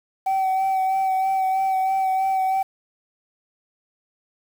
sine tone with vibrato, 764 Hz, G5, 45 cents flat, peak -16 dBFS, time 0.26-2.63 s, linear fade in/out 10 ms, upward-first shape sine, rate 3.1 Hz, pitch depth 17 cents each way, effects tanh soft clip ceiling -17 dBFS + 7-bit

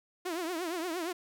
sawtooth tone with vibrato, 342.9 Hz, F4, 32 cents flat, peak -29 dBFS, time 0.25-1.13 s, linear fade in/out 10 ms, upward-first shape triangle, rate 8.6 Hz, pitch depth 170 cents each way, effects none

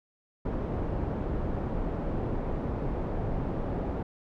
pink low-pass noise, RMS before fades -31 dBFS, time 0.45-4.03 s, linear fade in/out 5 ms, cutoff 660 Hz, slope 12 dB/octave, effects none

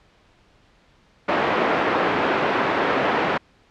pink band-pass noise, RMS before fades -21 dBFS, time 1.28-3.38 s, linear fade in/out 10 ms, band 320 to 1900 Hz, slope 12 dB/octave, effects pink hiss -57 dBFS RMS until 3.7 s + low-pass 4000 Hz 12 dB/octave

